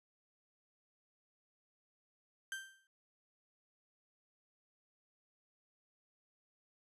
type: tone with exponential decay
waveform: 35% pulse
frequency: 1568 Hz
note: G6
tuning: in tune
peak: -36 dBFS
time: 2.52-2.87 s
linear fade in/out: 1 ms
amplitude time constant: 76 ms
effects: noise-tail reverb RT60 0.1 s tail -22 dB re dry + resampled to 32000 Hz